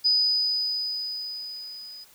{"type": "tone with level ramp", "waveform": "sine", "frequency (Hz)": 4978, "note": "D#8", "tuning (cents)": 0, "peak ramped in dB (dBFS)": [-17, -40], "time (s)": [0.04, 2.05], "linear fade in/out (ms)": 20, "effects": ["white hiss -55 dBFS RMS until 2.14 s"]}